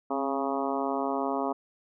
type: harmonic tone with a mistuned harmonic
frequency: 137.8 Hz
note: C#3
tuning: 10 cents flat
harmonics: 2 / 3 / 4 / 5 / 6 / 7 / 8 / 9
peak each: -32 / -34 / -36 / -33 / -36 / -36 / -37 / -40 dBFS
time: 0.1-1.53 s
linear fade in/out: 10 ms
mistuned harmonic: 2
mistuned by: -33 cents
effects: none